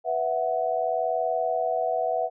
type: chord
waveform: sine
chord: B suspended fourth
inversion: none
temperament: equal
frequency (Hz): 493.9 / 659.3 / 740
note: B4 / E5 / F#5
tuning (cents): 0 / 0 / 0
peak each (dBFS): -30 / -26 / -27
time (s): 0.04-2.3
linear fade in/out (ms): 50
effects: none